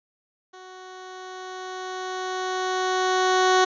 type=tone with level ramp; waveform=15% pulse; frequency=371.3 Hz; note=F#4; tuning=6 cents sharp; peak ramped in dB=-36 to -9 dBFS; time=0.53-3.65 s; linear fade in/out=10 ms; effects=resampled to 16000 Hz